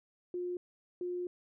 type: tone bursts at uneven times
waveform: sine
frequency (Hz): 356.5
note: F4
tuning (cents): +36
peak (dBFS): -34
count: 2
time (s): 0.34-0.57 / 1.01-1.27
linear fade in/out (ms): 2
effects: none